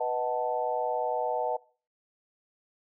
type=chord; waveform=sine; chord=B dominant seventh; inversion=none; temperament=equal; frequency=493.9 / 622.3 / 740 / 880 Hz; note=B4 / D#5 / F#5 / A5; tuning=0 / 0 / 0 / 0 cents; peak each=-32 dBFS; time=0-1.57 s; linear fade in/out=10 ms; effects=noise-tail reverb RT60 0.4 s tail -22 dB re dry